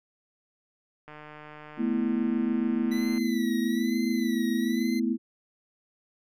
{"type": "click train", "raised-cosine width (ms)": 0.5, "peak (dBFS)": -30, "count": 318, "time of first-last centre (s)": [1.08, 3.179], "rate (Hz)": 151}
{"type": "chord", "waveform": "sine", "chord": "A suspended second", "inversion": "none", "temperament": "equal", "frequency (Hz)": [220, 246.9, 329.6], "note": ["A3", "B3", "E4"], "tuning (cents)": [0, 0, 0], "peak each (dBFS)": [-28, -27, -30], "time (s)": [1.77, 5.18], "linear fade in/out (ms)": 50}
{"type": "tone with vibrato", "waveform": "25% pulse", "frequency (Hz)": 1975.5, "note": "B6", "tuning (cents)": 0, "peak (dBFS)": -34, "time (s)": [2.91, 5], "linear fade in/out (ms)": 10, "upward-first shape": "sine", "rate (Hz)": 1.1, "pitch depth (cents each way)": 74}
{"effects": []}